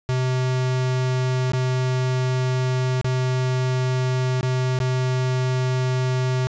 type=tone with dropouts; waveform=square; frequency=128.3 Hz; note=C3; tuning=34 cents flat; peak=-20 dBFS; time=0.09-6.47 s; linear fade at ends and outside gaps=0 ms; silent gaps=1.519-1.534 / 3.013-3.045 / 4.41-4.43 / 4.789-4.802 s; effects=resampled to 16000 Hz + 10-bit